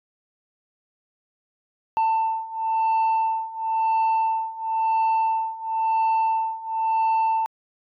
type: beating tone pair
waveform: sine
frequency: 891 / 891.97 Hz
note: A5 / A5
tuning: +22 / +23 cents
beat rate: 0.97 Hz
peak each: -22 / -20 dBFS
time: 1.97-7.46 s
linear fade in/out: 0 ms
effects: tanh soft clip ceiling -17 dBFS